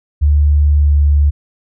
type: tone with pitch glide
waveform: sine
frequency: 73.42 to 72.66 Hz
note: D2 to D2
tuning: 0 to -18 cents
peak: -7 dBFS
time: 0.21-1.31 s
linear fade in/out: 20 ms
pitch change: -18 cents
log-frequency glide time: 0.77-0.94 s
effects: none